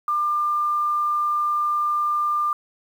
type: tone with quantisation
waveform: sine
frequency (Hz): 1196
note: D6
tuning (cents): +31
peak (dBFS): -19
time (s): 0.08-2.53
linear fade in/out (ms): 2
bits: 8
effects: none